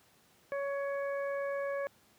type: harmonic tone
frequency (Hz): 559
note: C#5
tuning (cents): +14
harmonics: 1 / 2 / 3 / 4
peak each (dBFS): -33 / -43 / -43 / -50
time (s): 0.52-1.87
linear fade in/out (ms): 0
effects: pink hiss -65 dBFS RMS until 2.18 s + high-pass 100 Hz 12 dB/octave